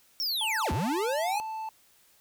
square linear two-way sweep, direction down then up, 5588 to 64.7 to 867 Hz, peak -28 dBFS, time 0.2-1.4 s, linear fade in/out 0 ms, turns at 0.72 s
triangle tone, 880 Hz, A5, in tune, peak -31 dBFS, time 0.41-1.69 s, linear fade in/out 2 ms
effects white hiss -62 dBFS RMS until 2.2 s

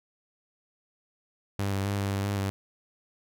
sawtooth tone with pitch steps, 99.5 / 97.7 / 100.6 / 99.3 / 98.7 / 101 / 97.9 Hz, G2 / G2 / G2 / G2 / G2 / G#2 / G2, +26 / -5 / +45 / +23 / +12 / -48 / -2 cents, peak -23 dBFS, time 1.59-2.5 s, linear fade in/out 0 ms, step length 130 ms, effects none

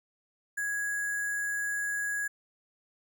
sine tone with sample-and-hold, 1661.2 Hz, G#6, in tune, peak -29 dBFS, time 0.57-2.28 s, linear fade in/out 10 ms, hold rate 8820 Hz, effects none

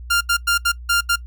sawtooth tone bursts at uneven times, 1396.9 Hz, F6, in tune, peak -11 dBFS, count 6, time 0.1-0.21 / 0.29-0.37 / 0.47-0.58 / 0.65-0.72 / 0.89-1.01 / 1.09-1.16 s, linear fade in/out 10 ms, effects noise-tail reverb RT60 0.1 s tail -22 dB re dry + added 60 Hz sine -32 dBFS peak until 1.26 s

